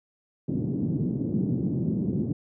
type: band-pass noise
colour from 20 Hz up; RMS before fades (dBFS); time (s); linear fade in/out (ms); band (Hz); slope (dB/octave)
pink; -27; 0.48-2.33; 5; 130 to 300; 24
effects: none